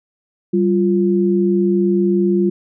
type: tone pair together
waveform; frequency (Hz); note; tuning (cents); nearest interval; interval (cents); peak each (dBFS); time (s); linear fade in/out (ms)
sine; 193.9 / 349.2; G3 / F4; -19 / 0; minor seventh; 1019; -15; 0.53-2.5; 10
effects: none